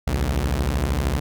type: beating tone pair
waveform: sawtooth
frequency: 60.5 / 73.5 Hz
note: B1 / D2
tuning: -35 / +2 cents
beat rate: 13 Hz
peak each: -19 dBFS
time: 0.07-1.2 s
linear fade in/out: 5 ms
effects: none